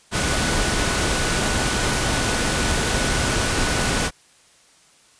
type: tone in noise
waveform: sine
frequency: 1480 Hz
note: F#6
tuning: in tune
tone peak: -31 dBFS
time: 0.11-4.11 s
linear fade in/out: 50 ms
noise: pink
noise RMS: -21 dBFS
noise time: 0.11-4.11 s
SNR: -13 dB
effects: white hiss -54 dBFS RMS until 5.19 s + resampled to 22050 Hz